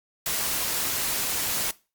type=noise; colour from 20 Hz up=white; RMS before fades=-27 dBFS; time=0.26-1.71 s; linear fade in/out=2 ms; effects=noise-tail reverb RT60 0.3 s tail -20 dB re dry + Opus 48 kbps